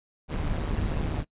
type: noise with amplitude modulation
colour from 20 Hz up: brown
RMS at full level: -25 dBFS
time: 0.28-1.25 s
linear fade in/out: 50 ms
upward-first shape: sine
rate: 152 Hz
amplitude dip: 75%
effects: noise-tail reverb RT60 0.1 s tail -23 dB re dry + resampled to 8000 Hz